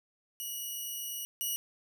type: tone pair in turn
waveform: 5% pulse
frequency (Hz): 2913 / 2913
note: F#7 / F#7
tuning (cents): -28 / -28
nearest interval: unison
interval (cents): 0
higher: neither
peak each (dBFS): -28 / -23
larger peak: second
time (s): 0.4-1.25 / 1.41-1.56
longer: first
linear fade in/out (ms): 0
effects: none